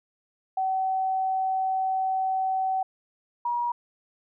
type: tone pair in turn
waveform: sine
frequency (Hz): 760 / 957.5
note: F#5 / A#5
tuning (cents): +46 / +46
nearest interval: major third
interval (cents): 400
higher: second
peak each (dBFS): -23 / -24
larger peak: first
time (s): 0.57-2.83 / 3.45-3.72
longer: first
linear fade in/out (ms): 5
effects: none